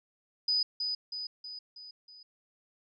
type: tone with echo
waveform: sine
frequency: 4978 Hz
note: D#8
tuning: in tune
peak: -25 dBFS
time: 0.48-0.63 s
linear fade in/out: 5 ms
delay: 320 ms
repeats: 5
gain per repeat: -5 dB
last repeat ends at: 2.23 s
effects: none